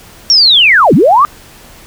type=linear two-way sweep; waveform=sine; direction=down then up; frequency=5640 to 129.7 to 1236 Hz; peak=-3 dBFS; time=0.3-1.25 s; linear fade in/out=0 ms; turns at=0.94 s; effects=pink hiss -37 dBFS RMS until 1.86 s